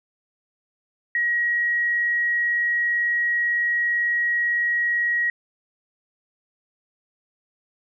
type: tone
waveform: sine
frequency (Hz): 1901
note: A#6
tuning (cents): +33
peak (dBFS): -19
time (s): 1.15-5.3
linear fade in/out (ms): 2
effects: none